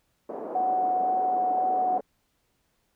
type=band-pass noise; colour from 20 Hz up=white; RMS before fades=-36 dBFS; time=0.29-2.01 s; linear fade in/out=5 ms; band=270 to 710 Hz; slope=24 dB/octave
type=tone with vibrato; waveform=sine; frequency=740 Hz; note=F#5; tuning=in tune; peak=-22 dBFS; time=0.55-1.98 s; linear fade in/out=2 ms; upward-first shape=triangle; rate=2 Hz; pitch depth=11 cents each way
effects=pink hiss -72 dBFS RMS until 2.95 s